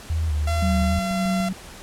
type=tone with vibrato; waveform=sine; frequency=77.78 Hz; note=D#2; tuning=in tune; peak=-20 dBFS; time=0.1-0.99 s; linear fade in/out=0 ms; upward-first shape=square; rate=2.5 Hz; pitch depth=58 cents each way
type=tone; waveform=sawtooth; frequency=682 Hz; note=F5; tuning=41 cents flat; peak=-22 dBFS; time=0.47-1.49 s; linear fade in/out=5 ms
type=tone with tremolo; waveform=sine; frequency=188.2 Hz; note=F#3; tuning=30 cents sharp; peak=-20 dBFS; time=0.62-1.53 s; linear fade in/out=5 ms; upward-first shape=sine; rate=1.8 Hz; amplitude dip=45%
type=click train; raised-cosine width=5 ms; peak=-24 dBFS; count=5; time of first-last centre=0.82-1.402 s; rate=6.87 Hz
effects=pink hiss -41 dBFS RMS until 1.82 s + low-pass 11000 Hz 12 dB/octave